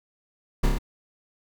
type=noise with echo; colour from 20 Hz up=brown; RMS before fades=-19 dBFS; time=0.63-0.67 s; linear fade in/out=10 ms; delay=29 ms; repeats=4; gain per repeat=-2 dB; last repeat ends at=0.786 s; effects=none